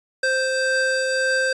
square tone pair together, 523.3 / 1568.1 Hz, C5 / G6, 0 / 0 cents, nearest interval octave + perfect fifth, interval 1900 cents, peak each -23 / -22 dBFS, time 0.23-1.53 s, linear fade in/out 5 ms, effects resampled to 22050 Hz

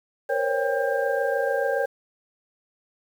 sine tone cluster, 469.8 / 528 / 555 / 794 / 1594 Hz, A#4 / C5 / C#5 / G5 / G6, +13 / +16 / +2 / +22 / +28 cents, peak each -27 / -30 / -25 / -30 / -30 dBFS, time 0.29-1.86 s, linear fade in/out 10 ms, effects 8-bit

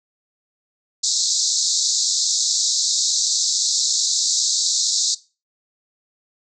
white band-pass noise, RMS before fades -20 dBFS, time 1.03-5.15 s, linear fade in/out 10 ms, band 3800 to 7600 Hz, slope 96 dB/octave, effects noise-tail reverb RT60 0.3 s tail -19 dB re dry

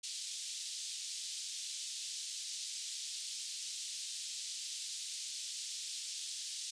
pink band-pass noise, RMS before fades -43 dBFS, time 0.03-6.71 s, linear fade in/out 10 ms, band 3600 to 8900 Hz, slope 24 dB/octave, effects resampled to 22050 Hz

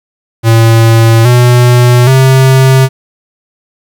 square tone with pitch steps, 113.8 / 122.67 / 132.24 Hz, A#2 / B2 / C3, -41 / -11 / +19 cents, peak -3 dBFS, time 0.43-2.89 s, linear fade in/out 50 ms, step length 820 ms, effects 7-bit

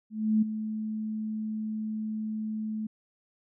sine tone with ADSR envelope, 216.7 Hz, A3, 26 cents flat, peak -19 dBFS, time 0.1-2.87 s, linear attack 320 ms, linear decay 12 ms, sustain -11 dB, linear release 7 ms, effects none

